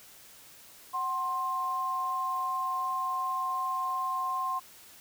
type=tone pair together; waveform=sine; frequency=746.7 / 1056 Hz; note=F#5 / C6; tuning=+16 / +16 cents; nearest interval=tritone; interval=600 cents; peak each=-37 / -29 dBFS; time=0.93-4.6 s; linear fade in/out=20 ms; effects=white hiss -53 dBFS RMS until 5 s